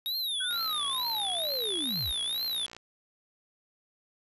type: tone with vibrato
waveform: square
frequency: 3741 Hz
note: A#7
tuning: 5 cents sharp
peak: -30 dBFS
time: 0.06-2.66 s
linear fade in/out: 0 ms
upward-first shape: triangle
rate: 2.2 Hz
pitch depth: 220 cents each way
type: linear sweep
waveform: sine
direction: down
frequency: 1524 to 40.13 Hz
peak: -35 dBFS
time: 0.4-2.12 s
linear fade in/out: 10 ms
type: click train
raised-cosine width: 0.2 ms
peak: -27 dBFS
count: 135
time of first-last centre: 0.51-2.766 s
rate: 59.4 Hz
effects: resampled to 32000 Hz